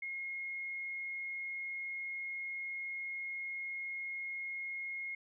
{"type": "tone", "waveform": "sine", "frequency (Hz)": 2153, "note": "C7", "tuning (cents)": 49, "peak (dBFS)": -38, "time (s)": [0.02, 5.15], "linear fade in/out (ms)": 5, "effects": []}